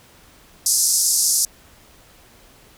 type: band-pass noise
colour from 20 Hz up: pink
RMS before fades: -18 dBFS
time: 0.66-1.45 s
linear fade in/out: 2 ms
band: 5100 to 12000 Hz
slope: 48 dB/octave
effects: pink hiss -50 dBFS RMS until 2.77 s